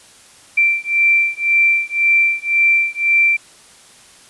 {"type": "beating tone pair", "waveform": "sine", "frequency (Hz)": [2349, 2350.9], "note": ["D7", "D7"], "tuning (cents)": [0, 1], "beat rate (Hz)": 1.9, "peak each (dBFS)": -15, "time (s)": [0.57, 3.37], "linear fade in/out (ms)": 10, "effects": ["white hiss -45 dBFS RMS until 4.29 s", "resampled to 24000 Hz"]}